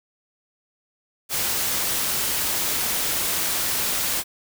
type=noise; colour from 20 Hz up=white; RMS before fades=-24 dBFS; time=1.29-4.24 s; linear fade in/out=50 ms; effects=none